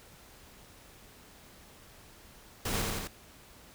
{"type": "noise with echo", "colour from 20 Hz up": "pink", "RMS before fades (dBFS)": -33, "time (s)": [2.65, 2.82], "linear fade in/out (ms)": 5, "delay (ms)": 85, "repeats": 3, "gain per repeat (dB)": -2, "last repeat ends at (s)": 3.075, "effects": ["pink hiss -55 dBFS RMS until 3.74 s"]}